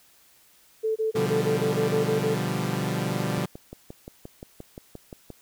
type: tone bursts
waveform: sine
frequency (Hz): 440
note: A4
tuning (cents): 0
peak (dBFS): -22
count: 10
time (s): 0.83-2.355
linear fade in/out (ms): 20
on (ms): 130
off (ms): 25
type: chord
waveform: sawtooth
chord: G dominant seventh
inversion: first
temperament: equal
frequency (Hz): 123.47 / 146.83 / 174.61 / 196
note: B2 / D3 / F3 / G3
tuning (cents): 0 / 0 / 0 / 0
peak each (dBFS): -27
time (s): 1.15-3.46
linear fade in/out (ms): 10
type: click train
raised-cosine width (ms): 2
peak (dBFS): -25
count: 12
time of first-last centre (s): 3.38-5.303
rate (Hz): 5.72
effects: white hiss -58 dBFS RMS until 5.41 s